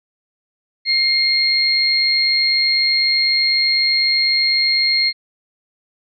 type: tone pair together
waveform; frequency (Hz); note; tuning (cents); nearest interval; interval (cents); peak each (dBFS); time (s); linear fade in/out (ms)
sine; 2124 / 4248; C7 / C8; +25 / +25; octave; 1200; -18 / -14; 0.85-5.13; 50
effects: MP3 64 kbps